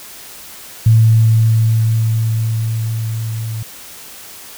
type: tone with level ramp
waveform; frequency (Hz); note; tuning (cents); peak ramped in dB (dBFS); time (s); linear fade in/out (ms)
sine; 112; A2; +31; -5 to -20; 0.86-3.63; 5
effects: white hiss -35 dBFS RMS until 4.57 s